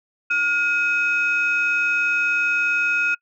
sine tone pair together, 1424 / 2537 Hz, F6 / D#7, +33 / +33 cents, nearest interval minor seventh, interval 1000 cents, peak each -19 / -19 dBFS, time 0.3-3.15 s, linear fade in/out 10 ms, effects noise-tail reverb RT60 0.1 s tail -26 dB re dry + tanh soft clip ceiling -12 dBFS

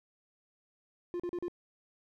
triangle tone bursts, 351.3 Hz, F4, 10 cents sharp, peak -31 dBFS, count 4, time 1.14-1.482 s, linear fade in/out 0 ms, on 57 ms, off 38 ms, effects none

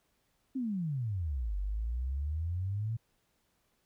sine exponential two-way sweep, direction down then up, 274.6 to 47 to 116.2 Hz, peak -31 dBFS, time 0.55-2.97 s, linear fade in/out 10 ms, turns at 1.57 s, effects pink hiss -75 dBFS RMS until 3.85 s

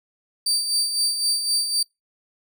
30% pulse tone with tremolo, 4642 Hz, D8, 21 cents flat, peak -15 dBFS, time 0.46-1.83 s, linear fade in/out 5 ms, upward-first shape sine, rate 3.9 Hz, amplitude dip 55%, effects noise-tail reverb RT60 0.2 s tail -26 dB re dry

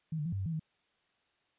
sine tone with pitch steps, 159.4 / 148.4 / 169.4 / 98.2 / 95.8 / 164.3 / 157.5 Hz, D#3 / D3 / E3 / G2 / G2 / E3 / D#3, +42 / +18 / +48 / +4 / -39 / -5 / +21 cents, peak -32 dBFS, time 0.12-0.596 s, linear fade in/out 5 ms, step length 68 ms, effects white hiss -74 dBFS RMS until 1.58 s + resampled to 8000 Hz

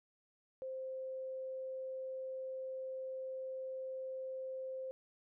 sine tone, 523.3 Hz, C5, in tune, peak -40 dBFS, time 0.62-4.91 s, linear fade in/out 0 ms, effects none

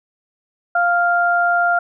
sine tone pair together, 698.5 / 1396.9 Hz, F5 / F6, 0 / 0 cents, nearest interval octave, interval 1200 cents, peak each -16 dBFS, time 0.75-1.79 s, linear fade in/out 5 ms, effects none

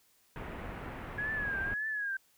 pink low-pass noise, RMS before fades -42 dBFS, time 0.36-1.74 s, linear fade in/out 0 ms, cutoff 2300 Hz, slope 24 dB/octave
sine tone with vibrato, 1661.2 Hz, G#6, in tune, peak -32 dBFS, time 1.18-2.17 s, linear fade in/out 5 ms, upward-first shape triangle, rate 1.8 Hz, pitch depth 110 cents each way
effects white hiss -68 dBFS RMS until 2.37 s

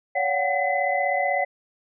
sine tone cluster, 565 / 721 / 757 / 2023 Hz, C#5 / F#5 / F#5 / B6, +33 / -45 / +39 / +41 cents, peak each -26 dBFS, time 0.15-1.45 s, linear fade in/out 10 ms, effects none

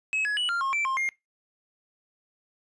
triangle tone with pitch steps, 2570 / 1686 / 2946 / 1391 / 1078 / 2336 / 1061 / 2124 Hz, E7 / G#6 / F#7 / F6 / C#6 / D7 / C6 / C7, -45 / +26 / -8 / -7 / -49 / -10 / +24 / +25 cents, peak -23 dBFS, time 0.13-1.09 s, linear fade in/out 0 ms, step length 120 ms, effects noise-tail reverb RT60 0.2 s tail -23 dB re dry + resampled to 24000 Hz

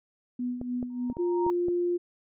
sine tone with tremolo, 246.9 Hz, B3, in tune, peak -27 dBFS, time 0.39-1.13 s, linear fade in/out 5 ms, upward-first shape sine, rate 3.4 Hz, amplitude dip 60%
clicks, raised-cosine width 2 ms, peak -24 dBFS, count 6, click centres 0.614 / 0.828 / 1.1 / 1.169 / 1.465 / 1.684 s
sine tone with exponential growth, 932.3 Hz, A#5, in tune, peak -25 dBFS, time 0.9-1.5 s, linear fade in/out 0 ms, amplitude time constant 130 ms
sine tone, 351.1 Hz, F4, 9 cents sharp, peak -24 dBFS, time 1.18-1.98 s, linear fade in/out 20 ms
effects none

